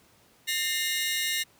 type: tone cluster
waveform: sawtooth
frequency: 1816 / 2104 / 2846 / 3801 Hz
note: A#6 / C7 / F7 / A#7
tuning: -46 / +9 / +32 / +33 cents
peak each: -29 dBFS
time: 0.47-1.44 s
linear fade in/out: 20 ms
effects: pink hiss -60 dBFS RMS until 1.59 s + high-pass 80 Hz 12 dB/octave